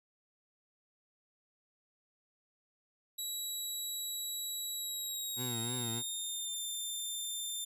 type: tone with pitch glide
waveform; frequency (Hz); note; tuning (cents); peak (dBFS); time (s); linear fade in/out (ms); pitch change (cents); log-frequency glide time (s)
15% pulse; 3886 to 3584; B7 to A7; -29 to +31; -30; 3.18-7.65; 10; -140; 4.75-6.61
type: tone with vibrato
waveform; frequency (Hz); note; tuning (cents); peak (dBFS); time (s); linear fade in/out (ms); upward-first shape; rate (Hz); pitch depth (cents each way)
20% pulse; 120; B2; -49; -33; 5.36-6.03; 50; triangle; 3.2; 110
effects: resampled to 32000 Hz